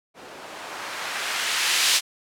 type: noise with low-pass filter sweep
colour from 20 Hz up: violet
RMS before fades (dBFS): -26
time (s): 0.14-2.01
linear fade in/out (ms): 50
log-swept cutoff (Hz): 460 to 3800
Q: 0.77
effects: none